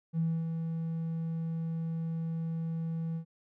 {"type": "tone with ADSR envelope", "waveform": "triangle", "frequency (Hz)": 163.8, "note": "E3", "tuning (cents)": -11, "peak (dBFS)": -22, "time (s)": [0.13, 3.25], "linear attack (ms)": 61, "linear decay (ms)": 250, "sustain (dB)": -7, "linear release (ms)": 92, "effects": ["tanh soft clip ceiling -24 dBFS"]}